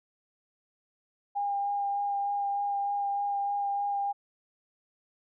sine tone with vibrato, 806 Hz, G5, 48 cents sharp, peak -27 dBFS, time 1.35-4.13 s, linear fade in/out 20 ms, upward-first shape sine, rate 3.3 Hz, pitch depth 12 cents each way, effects none

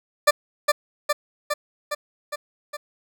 20% pulse tone with echo, 591 Hz, D5, 11 cents sharp, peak -7 dBFS, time 0.27-0.31 s, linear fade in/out 10 ms, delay 410 ms, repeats 6, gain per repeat -3 dB, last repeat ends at 2.77 s, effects none

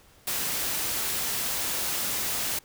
white noise, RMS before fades -29 dBFS, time 0.27-2.59 s, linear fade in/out 5 ms, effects pink hiss -57 dBFS RMS until 2.64 s

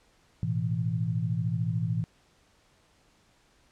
sine chord, A suspended second, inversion none, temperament equal, 110 / 123.47 / 164.81 Hz, A2 / B2 / E3, 0 / 0 / 0 cents, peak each -30 / -31 / -30 dBFS, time 0.43-2.04 s, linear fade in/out 0 ms, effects pink hiss -64 dBFS RMS until 3.71 s + low-pass 8000 Hz 12 dB/octave

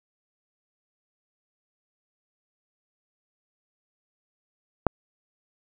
click, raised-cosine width 1 ms, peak -4 dBFS, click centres 4.867 s, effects none

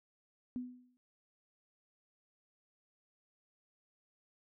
sine tone with exponential decay, 249.1 Hz, B3, 15 cents sharp, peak -34 dBFS, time 0.56-0.97 s, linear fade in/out 0 ms, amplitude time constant 87 ms, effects none

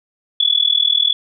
sine tone with amplitude modulation, 3420 Hz, A7, 50 cents flat, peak -8 dBFS, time 0.4-1.13 s, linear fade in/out 5 ms, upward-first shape sine, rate 40.1 Hz, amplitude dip 95%, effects none

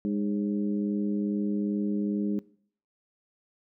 harmonic tone with a mistuned harmonic, 102.4 Hz, G#2, 24 cents flat, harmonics 2 / 3 / 4 / 5, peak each -27 / -32 / -38 / -46 dBFS, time 0.05-2.39 s, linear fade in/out 0 ms, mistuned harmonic 5, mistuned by +95 cents, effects noise-tail reverb RT60 0.6 s tail -22 dB re dry

